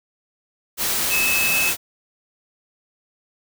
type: tone in noise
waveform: sine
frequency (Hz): 2597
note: E7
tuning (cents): -26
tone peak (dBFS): -19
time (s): 1.09-1.73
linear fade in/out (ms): 50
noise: white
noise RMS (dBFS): -22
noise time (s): 0.77-1.77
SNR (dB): 0
effects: none